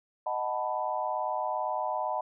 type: chord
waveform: sine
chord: B dominant seventh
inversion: first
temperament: equal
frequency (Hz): 622.3 / 740 / 880 / 987.8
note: D#5 / F#5 / A5 / B5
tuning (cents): 0 / 0 / 0 / 0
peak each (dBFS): -34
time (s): 0.26-2.21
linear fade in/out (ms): 5
effects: none